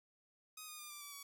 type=tone with pitch steps; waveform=5% pulse; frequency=1252 / 1226.9 / 1202.4 / 1178.3 / 1154.7 / 1131.6 Hz; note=D#6 / D#6 / D6 / D6 / D6 / C#6; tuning=+10 / -25 / +40 / +5 / -30 / +35 cents; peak=-37 dBFS; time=0.57-1.23 s; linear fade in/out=5 ms; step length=110 ms; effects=none